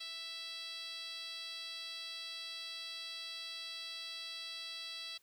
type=tone with band-pass filter; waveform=10% pulse; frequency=660 Hz; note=E5; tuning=2 cents sharp; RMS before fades=-45 dBFS; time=0-5.18 s; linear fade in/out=10 ms; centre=4300 Hz; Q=2.9; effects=white hiss -72 dBFS RMS until 5.22 s